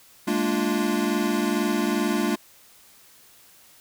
square chord, Bb dominant seventh, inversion third, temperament equal with one note detuned, 207.7 / 230 / 293.7 / 349.2 Hz, Ab3 / Bb3 / D4 / F4, 0 / -23 / 0 / 0 cents, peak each -28 dBFS, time 0.27-2.36 s, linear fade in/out 10 ms, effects white hiss -53 dBFS RMS until 3.8 s

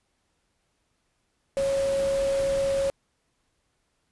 sine tone in noise, 549 Hz, C#5, 17 cents flat, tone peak -22 dBFS, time 1.57-2.9 s, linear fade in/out 0 ms, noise pink, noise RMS -37 dBFS, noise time 1.57-2.9 s, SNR +12 dB, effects pink hiss -73 dBFS RMS until 4.11 s + resampled to 24000 Hz

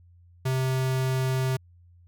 square tone, 130.7 Hz, C3, 1 cent flat, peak -24 dBFS, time 0.45-1.57 s, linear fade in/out 10 ms, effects added 87 Hz sine -52 dBFS peak until 2.07 s

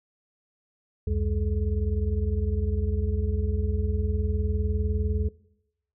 sine tone cluster, 67.2 / 87 / 205.7 / 427.7 Hz, C2 / F2 / G#3 / A4, +47 / -6 / -16 / -49 cents, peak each -27 / -26 / -35 / -34 dBFS, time 1.07-5.29 s, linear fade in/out 5 ms, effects noise-tail reverb RT60 0.8 s tail -19 dB re dry

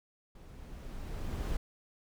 brown noise with level ramp, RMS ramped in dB -51 to -33 dBFS, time 0.35-1.57 s, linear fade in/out 5 ms, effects none

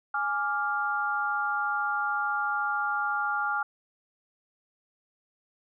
sine chord, D diminished, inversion second, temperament equal, 830.6 / 1174.7 / 1396.9 Hz, Ab5 / D6 / F6, 0 / 0 / 0 cents, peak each -31 / -33 / -28 dBFS, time 0.14-3.63 s, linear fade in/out 5 ms, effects none

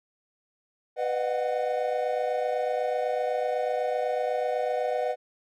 triangle tone cluster, 496.7 / 610 / 720 / 748 Hz, B4 / D#5 / F#5 / F#5, +10 / -34 / -47 / +19 cents, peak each -27 / -28 / -32 / -30 dBFS, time 0.96-5.16 s, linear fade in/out 50 ms, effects none

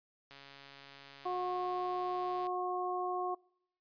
click train, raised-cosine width 0.2 ms, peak -35 dBFS, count 301, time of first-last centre 0.31-2.468 s, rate 139 Hz
harmonic tone, 362.7 Hz, F#4, 34 cents flat, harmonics 1 / 2 / 3, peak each -38 / -36 / -39 dBFS, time 1.25-3.35 s, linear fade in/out 10 ms
effects noise-tail reverb RT60 0.7 s tail -25 dB re dry + resampled to 11025 Hz

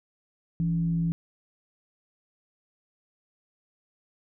sine tone with frequency modulation, 166.6 Hz, E3, 19 cents sharp, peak -23 dBFS, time 0.6-1.12 s, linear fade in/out 0 ms, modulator 116 Hz, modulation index 0.31, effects none

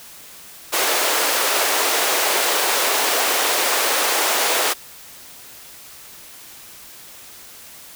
pink high-pass noise, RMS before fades -19 dBFS, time 0.72-4.74 s, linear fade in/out 20 ms, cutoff 420 Hz, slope 24 dB/octave, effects white hiss -41 dBFS RMS until 7.95 s

